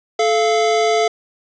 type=tone pair together; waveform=square; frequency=434.7 / 690 Hz; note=A4 / F5; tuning=-21 / -21 cents; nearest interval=minor sixth; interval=800 cents; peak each=-17 dBFS; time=0.19-1.08 s; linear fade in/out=5 ms; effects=resampled to 16000 Hz + 8-bit